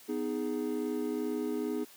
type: chord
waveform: triangle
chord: G# minor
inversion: first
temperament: just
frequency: 249.2 / 311.5 / 415.3 Hz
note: B3 / D#4 / G#4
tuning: +16 / +2 / 0 cents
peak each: -33 dBFS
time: 0.08-1.85 s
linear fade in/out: 20 ms
effects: white hiss -55 dBFS RMS until 1.96 s + high-pass 150 Hz 12 dB/octave